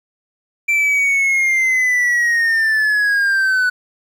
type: linear sweep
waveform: triangle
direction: down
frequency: 2349 to 1480 Hz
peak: -11 dBFS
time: 0.68-3.7 s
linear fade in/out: 10 ms
effects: 8-bit